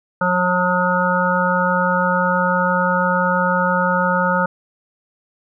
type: harmonic tone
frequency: 180.6 Hz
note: F#3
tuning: 42 cents flat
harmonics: 1 / 3 / 5 / 7 / 8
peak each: -21 / -21 / -21 / -21 / -21 dBFS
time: 0.21-4.46 s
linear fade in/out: 5 ms
effects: none